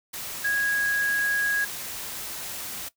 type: tone in noise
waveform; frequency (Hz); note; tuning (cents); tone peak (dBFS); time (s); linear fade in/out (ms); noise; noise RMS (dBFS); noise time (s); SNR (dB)
sine; 1650; G#6; -12; -22; 0.44-1.65; 10; white; -35; 0.13-2.89; +10
effects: noise-tail reverb RT60 0.1 s tail -17 dB re dry